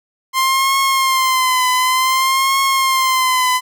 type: tone with vibrato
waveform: sawtooth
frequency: 1046.5 Hz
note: C6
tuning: in tune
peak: -9 dBFS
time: 0.33-3.61 s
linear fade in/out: 50 ms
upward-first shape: triangle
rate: 0.55 Hz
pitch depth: 67 cents each way
effects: none